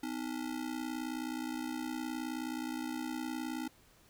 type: ring-modulated tone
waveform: square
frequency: 283.3 Hz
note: C#4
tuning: 38 cents sharp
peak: -34 dBFS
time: 0.03-3.68 s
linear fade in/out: 2 ms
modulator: 29.6 Hz
effects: pink hiss -64 dBFS RMS until 4.09 s